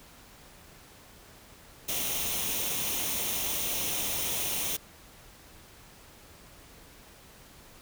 white noise with comb filter, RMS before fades -31 dBFS, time 1.88-4.77 s, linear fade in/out 10 ms, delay 0.32 ms, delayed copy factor +0.55, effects pink hiss -53 dBFS RMS until 7.81 s

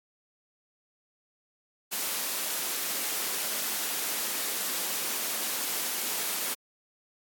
white high-pass noise, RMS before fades -31 dBFS, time 1.91-6.55 s, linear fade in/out 20 ms, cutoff 200 Hz, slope 24 dB/octave, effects AAC 64 kbps

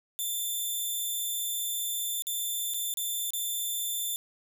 5% pulse tone with dropouts, 3545 Hz, A7, 12 cents sharp, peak -22 dBFS, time 0.19-4.16 s, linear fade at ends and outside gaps 0 ms, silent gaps 2.222-2.269 / 2.737-2.743 / 2.939-2.972 / 3.305-3.335 s, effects none

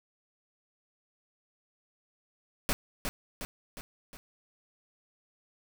pink noise with echo, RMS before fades -28 dBFS, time 2.69-2.73 s, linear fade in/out 0 ms, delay 360 ms, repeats 4, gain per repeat -5 dB, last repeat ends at 4.17 s, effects none

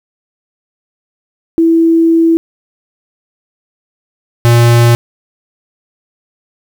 sine / square tone pair in turn, 329.6 / 118.36 Hz, E4 / A#2, 0 / +27 cents, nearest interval octave + tritone, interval 1773 cents, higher first, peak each -5 dBFS, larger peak neither, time 1.58-2.37 / 4.45-4.95 s, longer first, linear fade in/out 0 ms, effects 7-bit

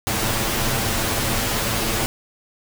pink noise with comb filter, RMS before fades -22 dBFS, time 0.07-2.06 s, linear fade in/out 0 ms, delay 8.9 ms, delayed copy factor +0.65, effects none

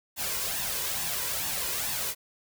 white noise with flanger, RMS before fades -31 dBFS, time 0.16-2.15 s, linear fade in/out 50 ms, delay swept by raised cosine 1.1 to 2.05 ms, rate 2.3 Hz, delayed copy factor +0.55, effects none

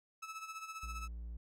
30% pulse tone with tremolo, 1303 Hz, E6, 20 cents flat, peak -39 dBFS, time 0.22-1.08 s, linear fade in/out 10 ms, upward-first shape sine, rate 15 Hz, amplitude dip 65%
triangle tone, 57.7 Hz, A#1, 17 cents flat, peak -40 dBFS, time 0.83-1.37 s, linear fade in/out 5 ms
effects low-pass 12000 Hz 12 dB/octave

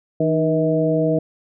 harmonic tone with a mistuned harmonic, 160 Hz, D#3, 49 cents sharp, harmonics 1 / 2 / 3 / 4, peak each -21 / -21 / -21 / -21 dBFS, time 0.2-1.19 s, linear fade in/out 5 ms, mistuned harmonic 2, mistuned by -64 cents, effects none

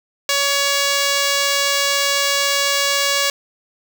5% pulse tone, 562 Hz, C#5, 24 cents sharp, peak -4 dBFS, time 0.29-3.3 s, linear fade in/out 2 ms, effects none

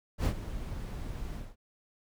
brown noise with ADSR envelope, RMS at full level -24 dBFS, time 0.18-1.56 s, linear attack 75 ms, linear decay 76 ms, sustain -14 dB, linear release 200 ms, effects none

